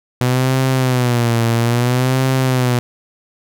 sawtooth tone with vibrato, 123.47 Hz, B2, in tune, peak -9 dBFS, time 0.21-2.79 s, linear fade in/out 0 ms, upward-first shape sine, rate 0.6 Hz, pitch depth 110 cents each way, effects none

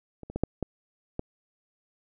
clicks, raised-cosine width 2 ms, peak -28 / -26 / -17 / -10 / -15 / -17 dBFS, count 6, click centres 0.233 / 0.3 / 0.36 / 0.436 / 0.627 / 1.194 s, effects none

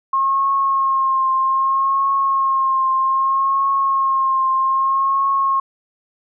sine tone with vibrato, 1075 Hz, C6, 47 cents sharp, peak -14 dBFS, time 0.13-5.6 s, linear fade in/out 5 ms, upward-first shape triangle, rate 0.63 Hz, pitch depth 33 cents each way, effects none

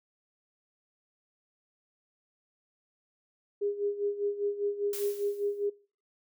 sine tone with tremolo, 407.6 Hz, G#4, 32 cents flat, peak -26 dBFS, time 3.61-5.7 s, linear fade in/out 10 ms, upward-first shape sine, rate 5 Hz, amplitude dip 80%
blue noise with exponential decay, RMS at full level -36 dBFS, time 4.93-5.67 s, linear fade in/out 2 ms, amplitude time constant 160 ms
effects noise-tail reverb RT60 0.4 s tail -22 dB re dry

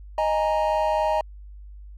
triangle chord, D# suspended fourth, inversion none, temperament just, 622.3 / 829.7 / 933.4 Hz, D#5 / G#5 / A#5, 0 / -2 / +2 cents, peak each -21 / -24 / -23 dBFS, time 0.18-1.21 s, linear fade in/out 2 ms, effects added 50 Hz sine -39 dBFS peak until 1.97 s

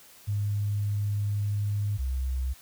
sine tone pair in turn, 102.8 / 64.93 Hz, G#2 / C2, -17 / -13 cents, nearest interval minor sixth, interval 796 cents, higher first, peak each -25 / -26 dBFS, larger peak first, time 0.27-1.98 / 1.98-2.54 s, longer first, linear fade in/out 20 ms, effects white hiss -53 dBFS RMS until 2.61 s

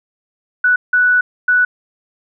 sine tone bursts at uneven times, 1480 Hz, F#6, in tune, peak -9 dBFS, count 3, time 0.64-0.76 / 0.93-1.21 / 1.48-1.65 s, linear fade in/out 5 ms, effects none

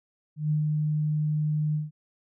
sine tone with ADSR envelope, 152 Hz, D#3, 40 cents flat, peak -21 dBFS, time 0.36-1.91 s, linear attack 150 ms, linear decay 120 ms, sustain -2 dB, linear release 160 ms, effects none

